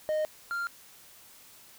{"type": "tone pair in turn", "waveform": "triangle", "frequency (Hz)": [617, 1391.9], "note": ["D#5", "F6"], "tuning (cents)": [-15, -6], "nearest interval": "octave + major second", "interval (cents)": 1409, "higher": "second", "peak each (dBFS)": [-24, -28], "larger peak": "first", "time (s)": [[0.09, 0.25], [0.51, 0.67]], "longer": "neither", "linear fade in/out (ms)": 0, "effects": ["white hiss -54 dBFS RMS until 1.78 s"]}